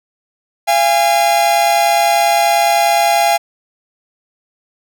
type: tone pair together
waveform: 45% pulse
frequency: 687 / 817 Hz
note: F5 / G#5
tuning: -29 / -29 cents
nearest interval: minor third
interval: 300 cents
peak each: -13 dBFS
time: 0.67-3.38 s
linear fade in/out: 20 ms
effects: none